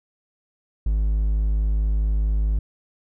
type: tone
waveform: triangle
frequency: 52.3 Hz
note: G#1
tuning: 13 cents sharp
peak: -16 dBFS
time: 0.86-2.59 s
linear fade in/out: 5 ms
effects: none